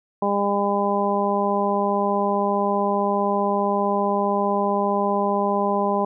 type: harmonic tone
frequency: 201.7 Hz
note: G3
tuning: 50 cents sharp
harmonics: 1 / 2 / 3 / 4 / 5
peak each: -25 / -25 / -25 / -25 / -25 dBFS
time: 0.22-6.05 s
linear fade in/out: 5 ms
effects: none